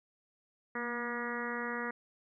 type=harmonic tone with a mistuned harmonic; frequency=239.7 Hz; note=A#3; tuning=48 cents sharp; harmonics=1 / 2 / 3 / 4 / 5 / 6 / 7 / 8 / 9; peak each=-41 / -41 / -49 / -44 / -43 / -43 / -44 / -41 / -52 dBFS; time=0.75-1.91 s; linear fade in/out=5 ms; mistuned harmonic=1; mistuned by=-29 cents; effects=none